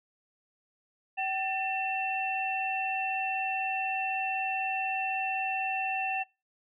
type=tone cluster; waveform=sine; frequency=766 / 1787 / 2692 Hz; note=G5 / A6 / E7; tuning=-40 / +26 / +36 cents; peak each=-31 / -40 / -32 dBFS; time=1.17-6.24 s; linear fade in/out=20 ms; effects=noise-tail reverb RT60 0.3 s tail -26 dB re dry